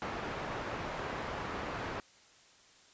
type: low-pass noise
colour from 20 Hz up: white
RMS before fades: -39 dBFS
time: 0.02-2 s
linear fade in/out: 0 ms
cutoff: 1300 Hz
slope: 12 dB/octave
effects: white hiss -61 dBFS RMS until 2.93 s + resampled to 16000 Hz